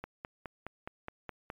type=click train; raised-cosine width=0.5 ms; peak=-24 dBFS; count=8; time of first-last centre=0.04-1.501 s; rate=4.79 Hz; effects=MP3 64 kbps